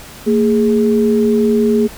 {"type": "tone pair together", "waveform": "sine", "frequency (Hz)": [227.4, 415.2], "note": ["A#3", "G#4"], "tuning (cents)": [-43, 0], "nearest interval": "minor seventh", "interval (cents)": 1043, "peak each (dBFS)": [-12, -13], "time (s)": [0.26, 1.88], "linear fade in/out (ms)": 20, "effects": ["pink hiss -35 dBFS RMS until 1.97 s"]}